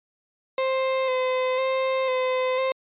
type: tone with vibrato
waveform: 35% pulse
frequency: 519 Hz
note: C5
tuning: 14 cents flat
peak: -20 dBFS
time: 0.58-2.72 s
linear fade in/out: 2 ms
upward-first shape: square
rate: 1 Hz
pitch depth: 22 cents each way
effects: resampled to 8000 Hz